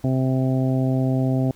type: harmonic tone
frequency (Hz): 130.81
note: C3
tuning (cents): 0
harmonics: 1 / 2 / 3 / 4 / 5 / 6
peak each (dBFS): -20 / -22 / -32 / -33 / -30 / -38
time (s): 0.04-1.51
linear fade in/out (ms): 2
effects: pink hiss -53 dBFS RMS until 1.55 s